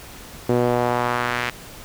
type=tone with band-pass filter sweep; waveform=sawtooth; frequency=121.7 Hz; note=B2; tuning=25 cents flat; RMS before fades=-21 dBFS; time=0.49-1.5 s; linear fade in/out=5 ms; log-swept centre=400 to 2200 Hz; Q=1.4; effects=pink hiss -40 dBFS RMS until 1.84 s